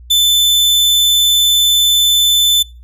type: tone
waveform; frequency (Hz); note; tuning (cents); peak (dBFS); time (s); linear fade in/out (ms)
40% pulse; 3520; A7; 0; -7; 0.1-2.63; 10
effects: noise-tail reverb RT60 0.3 s tail -24 dB re dry + added 60 Hz sine -34 dBFS peak until 2.83 s